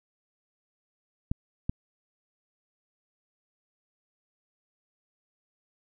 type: clicks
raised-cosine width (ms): 5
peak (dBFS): -15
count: 2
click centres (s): 1.315 / 1.695
effects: none